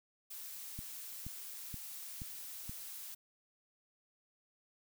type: noise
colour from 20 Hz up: blue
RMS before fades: -47 dBFS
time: 0.3-3.15 s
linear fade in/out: 10 ms
type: click train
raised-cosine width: 5 ms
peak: -32 dBFS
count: 5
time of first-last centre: 0.79-2.695 s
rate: 2.1 Hz
effects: none